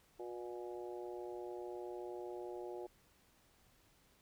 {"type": "harmonic tone", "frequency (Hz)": 120, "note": "B2", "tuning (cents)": -49, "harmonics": [3, 4, 5, 6, 7], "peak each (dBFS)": [-45, -51, -52, -55, -54], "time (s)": [0.19, 2.87], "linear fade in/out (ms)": 10, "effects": ["pink hiss -70 dBFS RMS until 4.21 s"]}